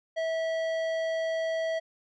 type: tone with tanh clipping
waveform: sine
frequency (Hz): 650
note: E5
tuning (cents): -24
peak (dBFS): -29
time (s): 0.16-1.8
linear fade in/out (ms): 20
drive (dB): 13
effects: none